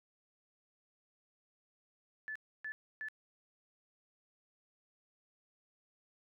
sine tone bursts, 1738 Hz, A6, 22 cents flat, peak -39 dBFS, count 3, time 2.28-3.085 s, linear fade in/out 0 ms, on 75 ms, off 290 ms, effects none

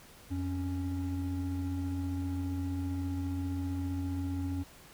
triangle tone pair together, 87.39 / 277.2 Hz, F2 / C#4, +2 / 0 cents, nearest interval octave + minor sixth, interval 1998 cents, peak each -32 / -33 dBFS, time 0.3-4.64 s, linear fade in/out 20 ms, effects pink hiss -55 dBFS RMS until 4.93 s

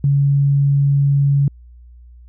sine tone, 140.6 Hz, C#3, 25 cents sharp, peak -11 dBFS, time 0.04-1.48 s, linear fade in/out 2 ms, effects added 60 Hz sine -39 dBFS peak until 2.28 s

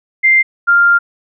sine tone pair in turn, 2093 / 1396.9 Hz, C7 / F6, 0 / 0 cents, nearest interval perfect fifth, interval 700 cents, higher first, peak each -6 dBFS, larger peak neither, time 0.23-0.43 / 0.67-0.99 s, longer second, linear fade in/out 20 ms, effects none

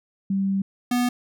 sine / square tone pair in turn, 194.8 / 245.4 Hz, G3 / B3, -11 / -11 cents, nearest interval major third, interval 400 cents, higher second, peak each -20 dBFS, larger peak neither, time 0.3-0.62 / 0.91-1.09 s, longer first, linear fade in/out 5 ms, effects none

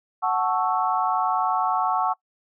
sine chord, F# minor seventh, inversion none, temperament equal, 740 / 880 / 1108.7 / 1318.5 Hz, F#5 / A5 / C#6 / E6, 0 / 0 / 0 / 0 cents, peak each -24 / -26 / -25 / -28 dBFS, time 0.22-2.14 s, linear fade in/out 20 ms, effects noise-tail reverb RT60 0.1 s tail -22 dB re dry

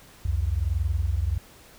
sine tone pair together, 65.41 / 86.69 Hz, C2 / F2, 0 / -12 cents, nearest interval perfect fourth, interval 488 cents, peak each -25 dBFS, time 0.25-1.38 s, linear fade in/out 5 ms, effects pink hiss -51 dBFS RMS until 1.78 s

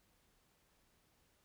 silence, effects pink hiss -74 dBFS RMS until 1.44 s

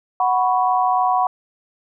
sine chord, F# suspended fourth, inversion none, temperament just, 740 / 986.7 / 1110 Hz, F#5 / B5 / C#6, 0 / -2 / +2 cents, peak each -17 / -20 / -22 dBFS, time 0.2-1.27 s, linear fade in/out 2 ms, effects none

